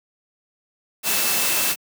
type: tone in noise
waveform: sine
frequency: 2646 Hz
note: E7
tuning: 6 cents sharp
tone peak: -30 dBFS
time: 1.03-1.76 s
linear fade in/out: 50 ms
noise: white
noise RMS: -21 dBFS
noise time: 1.03-1.76 s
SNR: -12 dB
effects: high-pass 150 Hz 12 dB/octave